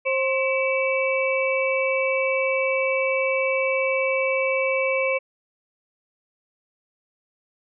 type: harmonic tone with a mistuned harmonic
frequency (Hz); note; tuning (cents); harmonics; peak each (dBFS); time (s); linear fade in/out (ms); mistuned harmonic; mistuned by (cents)
531; C5; +25; 1 / 2 / 4 / 5; -22 / -31 / -25 / -29; 0.05-5.19; 20; 4; +130
effects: none